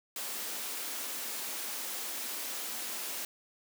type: high-pass noise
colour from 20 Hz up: white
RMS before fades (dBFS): -38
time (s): 0.16-3.25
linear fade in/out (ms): 2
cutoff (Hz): 200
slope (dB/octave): 96
effects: none